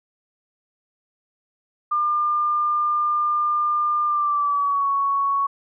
sine tone with pitch glide, 1200 to 1113.2 Hz, D6 to C#6, +37 to +7 cents, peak -18 dBFS, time 1.91-5.47 s, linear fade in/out 10 ms, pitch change -130 cents, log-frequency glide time 4.06-4.88 s, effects none

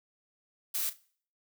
blue noise with echo, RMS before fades -32 dBFS, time 0.74-0.9 s, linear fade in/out 10 ms, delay 36 ms, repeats 2, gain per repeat -15 dB, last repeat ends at 0.972 s, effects noise-tail reverb RT60 0.5 s tail -21 dB re dry

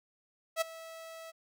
sawtooth tone with ADSR envelope, 652 Hz, E5, 19 cents flat, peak -22 dBFS, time 0.56-1.32 s, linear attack 53 ms, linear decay 13 ms, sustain -19 dB, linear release 24 ms, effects none

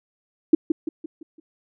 sine tone with echo, 319 Hz, D#4, 43 cents sharp, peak -8 dBFS, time 0.53-0.55 s, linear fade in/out 5 ms, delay 170 ms, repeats 5, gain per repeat -7 dB, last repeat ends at 1.4 s, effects none

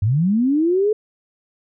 sine linear sweep, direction up, 92.5 to 436.5 Hz, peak -14 dBFS, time 0.02-0.93 s, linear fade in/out 5 ms, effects none

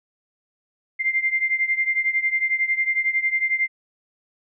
sine beating tone pair, 2093 / 2104 Hz, C7 / C7, 0 / +9 cents, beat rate 11 Hz, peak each -21 / -24 dBFS, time 0.99-3.68 s, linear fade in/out 20 ms, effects none

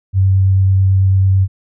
sine tone with vibrato, 95.7 Hz, G2, 41 cents flat, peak -8 dBFS, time 0.13-1.48 s, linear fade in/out 50 ms, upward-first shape sine, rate 9.1 Hz, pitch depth 9 cents each way, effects none

